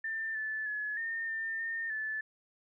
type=tone with pitch steps; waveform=sine; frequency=1788 / 1745 / 1703 / 1822 / 1801 / 1821 / 1743 Hz; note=A6 / A6 / G#6 / A#6 / A6 / A#6 / A6; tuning=+27 / -15 / +43 / -40 / +40 / -41 / -17 cents; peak=-33 dBFS; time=0.04-2.21 s; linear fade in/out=5 ms; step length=310 ms; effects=none